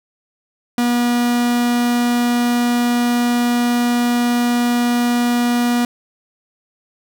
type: tone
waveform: 45% pulse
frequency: 241.1 Hz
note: B3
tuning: 41 cents flat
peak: -14 dBFS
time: 0.78-5.85 s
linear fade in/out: 2 ms
effects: none